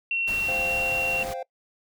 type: tone with pitch glide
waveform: sine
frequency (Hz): 2725 to 2741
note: F7 to F7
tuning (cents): -43 to -33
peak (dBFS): -23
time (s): 0.11-1.23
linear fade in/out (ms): 2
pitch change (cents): +10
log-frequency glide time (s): 0.33-0.8
type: noise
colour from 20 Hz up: pink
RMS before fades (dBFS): -37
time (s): 0.27-1.34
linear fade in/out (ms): 10
type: chord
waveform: triangle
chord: C suspended fourth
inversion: none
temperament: just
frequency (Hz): 523.3 / 697.7 / 784.9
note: C5 / F5 / G5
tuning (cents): 0 / -2 / +2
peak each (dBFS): -31 / -33 / -35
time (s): 0.48-1.43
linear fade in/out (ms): 5
effects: noise-tail reverb RT60 0.1 s tail -23 dB re dry